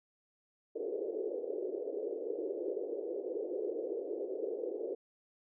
white band-pass noise, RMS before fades -38 dBFS, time 0.75-4.95 s, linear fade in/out 10 ms, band 360 to 490 Hz, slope 48 dB/octave, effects none

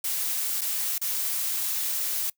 blue noise with dropouts, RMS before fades -28 dBFS, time 0.04-2.3 s, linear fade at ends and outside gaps 5 ms, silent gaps 0.61-0.615 / 0.982-1.014 s, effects noise-tail reverb RT60 0.1 s tail -23 dB re dry

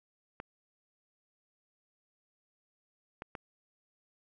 clicks, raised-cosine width 0.5 ms, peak -25 dBFS, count 3, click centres 0.401 / 3.221 / 3.352 s, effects none

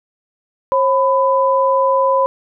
sine tone pair together, 538.6 / 1001 Hz, C#5 / B5, -50 / +23 cents, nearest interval major seventh, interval 1073 cents, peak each -14 dBFS, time 0.72-2.26 s, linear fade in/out 0 ms, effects none

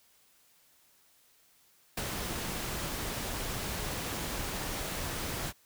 pink noise with ADSR envelope, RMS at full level -32 dBFS, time 1.97-5.53 s, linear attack 6 ms, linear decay 37 ms, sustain -4 dB, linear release 45 ms, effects white hiss -65 dBFS RMS until 5.65 s

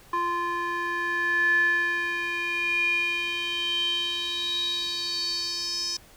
square tone with band-pass filter sweep, 346.6 Hz, F4, 13 cents flat, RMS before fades -27 dBFS, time 0.13-5.97 s, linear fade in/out 5 ms, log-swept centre 1200 to 5400 Hz, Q 9.2, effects pink hiss -53 dBFS RMS until 6.16 s

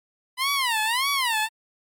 15% pulse tone with vibrato, 987.8 Hz, B5, in tune, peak -15 dBFS, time 0.37-1.49 s, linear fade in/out 50 ms, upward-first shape sine, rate 1.7 Hz, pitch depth 240 cents each way, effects MP3 64 kbps

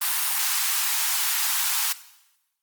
white high-pass noise, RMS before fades -24 dBFS, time 0.01-1.93 s, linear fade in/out 10 ms, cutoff 800 Hz, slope 48 dB/octave, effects noise-tail reverb RT60 1.0 s tail -17 dB re dry + Opus 32 kbps

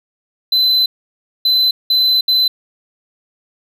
triangle tone bursts at uneven times, 4036 Hz, B7, 37 cents sharp, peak -9 dBFS, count 4, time 0.52-0.86 / 1.45-1.71 / 1.9-2.21 / 2.28-2.48 s, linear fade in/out 5 ms, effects none

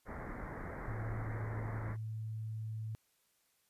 pink low-pass noise, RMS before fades -44 dBFS, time 0.05-1.97 s, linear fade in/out 50 ms, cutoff 2100 Hz, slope 96 dB/octave
sine tone, 110 Hz, A2, in tune, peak -38 dBFS, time 0.88-2.95 s, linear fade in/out 0 ms
effects white hiss -75 dBFS RMS until 3.69 s + resampled to 32000 Hz

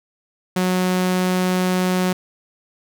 sawtooth tone, 183.3 Hz, F#3, 16 cents flat, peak -13 dBFS, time 0.56-2.13 s, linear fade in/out 5 ms, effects none

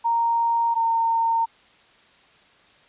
sine tone pair in turn, 929 / 914.6 Hz, A#5 / A#5, -6 / -33 cents, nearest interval unison, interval 27 cents, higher first, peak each -18 dBFS, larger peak neither, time 0.04-0.75 / 0.75-1.46 s, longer neither, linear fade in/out 20 ms, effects white hiss -55 dBFS RMS until 2.88 s + resampled to 8000 Hz

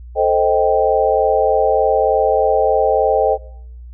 sine chord, A half-diminished seventh, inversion none, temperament equal, 440 / 523.3 / 622.3 / 784 Hz, A4 / C5 / Eb5 / G5, 0 / 0 / 0 / 0 cents, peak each -17 dBFS, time 0.15-3.38 s, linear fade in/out 50 ms, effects noise-tail reverb RT60 0.7 s tail -21 dB re dry + added 60 Hz sine -32 dBFS peak until 3.93 s

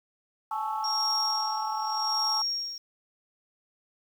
sine chord, A major seventh, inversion third, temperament equal with one note detuned, 830.6 / 870.9 / 1108.7 / 1318.5 Hz, G#5 / A5 / C#6 / E6, 0 / -18 / 0 / 0 cents, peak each -36 / -30 / -35 / -36 dBFS, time 0.51-2.42 s, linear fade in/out 5 ms
sine tone with tremolo, 5570 Hz, F8, 5 cents flat, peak -24 dBFS, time 0.84-2.78 s, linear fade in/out 2 ms, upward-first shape sine, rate 0.86 Hz, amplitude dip 85%
effects tanh soft clip ceiling -19 dBFS + 9-bit

